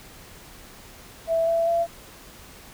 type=tone with pitch steps; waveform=sine; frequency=659 / 667 / 677 Hz; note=E5 / E5 / E5; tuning=-1 / +20 / +46 cents; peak=-19 dBFS; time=1.27-1.87 s; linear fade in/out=50 ms; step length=200 ms; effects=pink hiss -46 dBFS RMS until 2.73 s